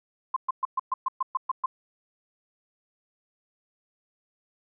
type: tone bursts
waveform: sine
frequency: 1046.5 Hz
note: C6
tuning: in tune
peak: -22 dBFS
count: 10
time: 0.34-1.66 s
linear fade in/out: 5 ms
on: 24 ms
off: 120 ms
effects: none